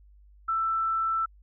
sine tone, 1329 Hz, E6, 14 cents sharp, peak -24 dBFS, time 0.48-1.26 s, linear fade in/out 10 ms, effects added 50 Hz sine -52 dBFS peak until 1.42 s

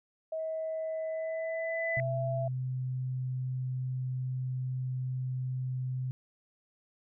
sine tone with pitch glide, 639 to 667.7 Hz, D#5 to E5, +46 to +22 cents, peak -32 dBFS, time 0.32-2.48 s, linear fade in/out 5 ms, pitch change +76 cents, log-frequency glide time 1.09-2.15 s
sine tone with exponential growth, 2000 Hz, B6, 21 cents sharp, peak -29 dBFS, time 0.39-2 s, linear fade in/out 1 ms, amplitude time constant 350 ms
sine tone, 128.4 Hz, C3, 32 cents flat, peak -31 dBFS, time 1.97-6.11 s, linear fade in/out 0 ms
effects none

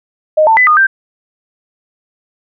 sine tone with pitch steps, 619 / 891 / 2003 / 1226 / 1572 Hz, D#5 / A5 / B6 / D#6 / G6, -9 / +22 / +24 / -26 / +4 cents, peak -5 dBFS, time 0.37-0.87 s, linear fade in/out 10 ms, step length 100 ms, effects none

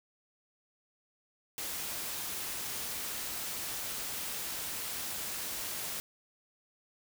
white noise, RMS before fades -38 dBFS, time 1.58-6 s, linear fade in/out 0 ms, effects none

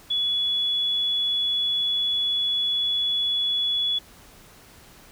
sine tone, 3399 Hz, G#7, 39 cents sharp, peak -21 dBFS, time 0.1-3.99 s, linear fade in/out 10 ms, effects pink hiss -50 dBFS RMS until 5.11 s

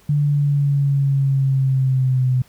sine linear sweep, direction down, 146.83 to 126.9 Hz, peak -14 dBFS, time 0.09-2.42 s, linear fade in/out 5 ms, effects pink hiss -53 dBFS RMS until 2.48 s

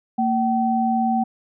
sine tone pair together, 229.3 / 765 Hz, A#3 / G5, -28 / -42 cents, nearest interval octave + major sixth, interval 2086 cents, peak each -20 dBFS, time 0.18-1.24 s, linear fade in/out 10 ms, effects none

